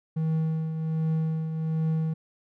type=tone with tremolo; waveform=triangle; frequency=159.5 Hz; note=D#3; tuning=43 cents sharp; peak=-20 dBFS; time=0.16-2.14 s; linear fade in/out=10 ms; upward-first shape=triangle; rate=1.3 Hz; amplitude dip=55%; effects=none